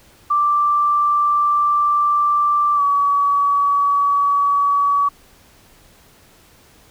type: tone with pitch glide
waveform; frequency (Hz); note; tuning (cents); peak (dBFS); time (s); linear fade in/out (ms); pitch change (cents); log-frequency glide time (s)
sine; 1174.7 to 1136.7; D6 to C#6; 0 to +43; -13; 0.3-5.09; 10; -57; 2.75-2.82
effects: pink hiss -50 dBFS RMS until 6.9 s